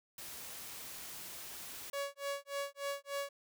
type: noise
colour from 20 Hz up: white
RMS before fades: -47 dBFS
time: 0.18-1.9 s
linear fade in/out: 2 ms
type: tone with tremolo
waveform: sawtooth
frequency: 562 Hz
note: C#5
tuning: 24 cents sharp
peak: -31 dBFS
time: 1.93-3.29 s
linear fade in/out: 5 ms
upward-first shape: sine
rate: 3.4 Hz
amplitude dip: 100%
effects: none